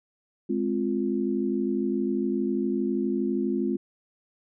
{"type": "chord", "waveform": "sine", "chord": "F minor", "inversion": "first", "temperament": "just", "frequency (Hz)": [209.5, 261.9, 349.2], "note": ["Ab3", "C4", "F4"], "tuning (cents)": [15, 2, 0], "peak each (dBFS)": -28, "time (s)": [0.49, 3.77], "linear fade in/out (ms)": 10, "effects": []}